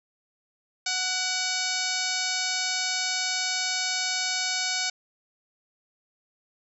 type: harmonic tone with a mistuned harmonic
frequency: 740 Hz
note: F#5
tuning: in tune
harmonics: 1 / 2 / 3 / 4 / 5 / 6 / 7 / 8 / 9 / 10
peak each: -37 / -34 / -33 / -38 / -35 / -32 / -33 / -35 / -37 / -37 dBFS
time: 0.86-4.9 s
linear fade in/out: 5 ms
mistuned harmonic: 3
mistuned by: +46 cents
effects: none